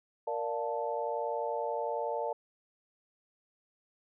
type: chord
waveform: sine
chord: Bb major seventh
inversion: none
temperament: equal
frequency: 466.2 / 587.3 / 698.5 / 880 Hz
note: Bb4 / D5 / F5 / A5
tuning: 0 / 0 / 0 / 0 cents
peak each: -36 / -36 / -39 / -36 dBFS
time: 0.27-2.33 s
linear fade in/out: 5 ms
effects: none